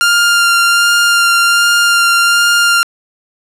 sawtooth tone with vibrato, 1396.9 Hz, F6, in tune, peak -4 dBFS, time 0.01-2.83 s, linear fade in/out 0 ms, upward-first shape sine, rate 1.3 Hz, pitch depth 11 cents each way, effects low-pass 12000 Hz 12 dB/octave + 7-bit

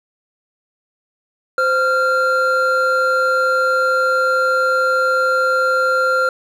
triangle tone pair together, 519 / 1385.6 Hz, C5 / F6, -14 / -14 cents, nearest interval octave + perfect fourth, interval 1700 cents, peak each -16 / -13 dBFS, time 1.58-6.29 s, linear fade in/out 2 ms, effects none

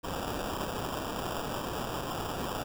blue noise with sample-and-hold, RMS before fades -35 dBFS, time 0.03-2.64 s, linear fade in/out 20 ms, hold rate 2100 Hz, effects none

